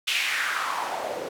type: noise with band-pass filter sweep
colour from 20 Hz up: white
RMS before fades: -28 dBFS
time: 0.07-1.29 s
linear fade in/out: 10 ms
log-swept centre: 3000 to 440 Hz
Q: 3.2
effects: none